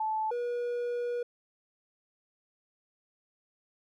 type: tone pair in turn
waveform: sine / triangle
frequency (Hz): 871 / 482.4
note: A5 / B4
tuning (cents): -18 / -41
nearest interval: minor seventh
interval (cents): 1023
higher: first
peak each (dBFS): -28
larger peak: neither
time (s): 0-0.31 / 0.31-1.23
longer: second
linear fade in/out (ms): 5
effects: none